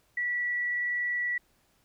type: tone with frequency modulation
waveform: sine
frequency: 1948 Hz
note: B6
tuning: 24 cents flat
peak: -27 dBFS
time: 0.17-1.38 s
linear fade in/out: 5 ms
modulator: 21.3 Hz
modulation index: 0.32
effects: pink hiss -68 dBFS RMS until 1.84 s